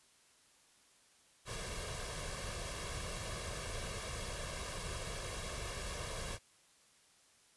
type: noise with comb filter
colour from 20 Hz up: pink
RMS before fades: -42 dBFS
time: 1.45-6.39 s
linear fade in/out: 50 ms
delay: 1.8 ms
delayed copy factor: +0.65
effects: white hiss -67 dBFS RMS until 7.56 s + resampled to 24000 Hz